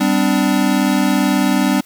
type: chord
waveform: square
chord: G suspended fourth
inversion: none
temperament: equal with one note detuned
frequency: 196 / 254.9 / 293.7 Hz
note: G3 / C4 / D4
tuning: 0 / -45 / 0 cents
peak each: -18 dBFS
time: 0-1.81 s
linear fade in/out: 10 ms
effects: white hiss -48 dBFS RMS until 1.85 s